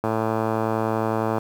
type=click train; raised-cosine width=1 ms; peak=-9 dBFS; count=150; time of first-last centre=0.04-1.382 s; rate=111 Hz; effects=high-pass 80 Hz 12 dB/octave + 7-bit